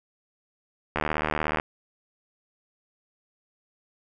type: click train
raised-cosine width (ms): 0.5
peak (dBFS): -10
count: 50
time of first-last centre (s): 0.96-1.599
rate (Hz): 76.7
effects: none